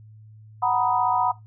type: chord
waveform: sine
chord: B major seventh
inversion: second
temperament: equal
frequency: 740 / 932.3 / 987.8 / 1244.5 Hz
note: F#5 / A#5 / B5 / D#6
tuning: 0 / 0 / 0 / 0 cents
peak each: -23 / -26 / -23 / -29 dBFS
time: 0.62-1.32 s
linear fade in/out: 10 ms
effects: noise-tail reverb RT60 0.2 s tail -18 dB re dry + added 108 Hz sine -44 dBFS peak until 1.46 s